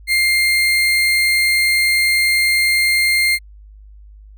35% pulse tone, 2110 Hz, C7, 14 cents sharp, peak -11 dBFS, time 0.07-3.39 s, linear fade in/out 50 ms, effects added 51 Hz sine -38 dBFS peak until 4.37 s

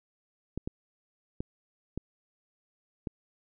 clicks, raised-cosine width 3 ms, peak -20 dBFS, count 5, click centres 0.576 / 0.675 / 1.405 / 1.976 / 3.072 s, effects none

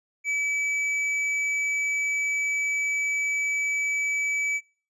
triangle tone with tanh clipping, 2295 Hz, D7, 40 cents flat, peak -25 dBFS, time 0.24-4.61 s, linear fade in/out 50 ms, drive 12 dB, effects noise-tail reverb RT60 0.4 s tail -22 dB re dry + resampled to 24000 Hz

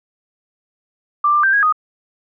sine tone with pitch steps, 1180 / 1188 / 1570 / 1647 / 1243 Hz, D6 / D6 / G6 / G#6 / D#6, +8 / +20 / +2 / -15 / -2 cents, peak -11 dBFS, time 1.24-1.725 s, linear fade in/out 5 ms, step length 97 ms, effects none

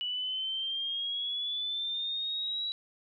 sine exponential sweep, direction up, 2943 to 3915 Hz, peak -31 dBFS, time 0.01-2.72 s, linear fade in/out 0 ms, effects none

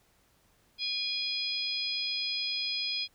harmonic tone with a mistuned harmonic, 830.6 Hz, G#5, in tune, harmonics 3 / 4 / 5 / 6, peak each -38 / -35 / -37 / -34 dBFS, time 0.78-3.08 s, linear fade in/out 50 ms, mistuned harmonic 3, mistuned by -33 cents, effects pink hiss -67 dBFS RMS until 3.14 s

